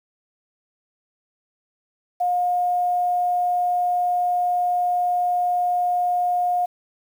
sine tone with quantisation, 714 Hz, F5, 38 cents sharp, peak -18 dBFS, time 2.2-6.66 s, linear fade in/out 10 ms, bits 8, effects none

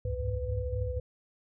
sine tone cluster, 65.8 / 78.8 / 99.5 / 103.5 / 500 Hz, C2 / D#2 / G2 / G#2 / B4, +10 / +23 / +26 / -5 / +21 cents, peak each -34 / -38 / -36 / -37 / -36 dBFS, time 0.05-1 s, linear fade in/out 5 ms, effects none

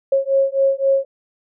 sine beating tone pair, 542 / 545.8 Hz, C#5 / C#5, -39 / -27 cents, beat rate 3.8 Hz, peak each -17 dBFS, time 0.12-1.05 s, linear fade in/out 5 ms, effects none

